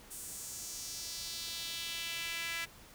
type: tone with high-pass filter sweep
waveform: sawtooth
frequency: 333.7 Hz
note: E4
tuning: 21 cents sharp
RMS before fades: -41 dBFS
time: 0.1-2.66 s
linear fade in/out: 20 ms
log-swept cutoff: 9000 to 2000 Hz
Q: 2
effects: pink hiss -56 dBFS RMS until 2.94 s